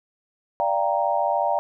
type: chord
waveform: sine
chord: G minor seventh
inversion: second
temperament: equal with one note detuned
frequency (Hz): 587.3 / 690 / 784 / 932.3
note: D5 / F5 / G5 / Bb5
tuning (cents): 0 / -21 / 0 / 0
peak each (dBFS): -25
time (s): 0.6-1.59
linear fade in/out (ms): 0
effects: none